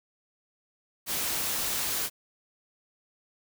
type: noise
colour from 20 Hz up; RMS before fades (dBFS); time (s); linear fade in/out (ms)
white; -30; 1.06-2.1; 50
effects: none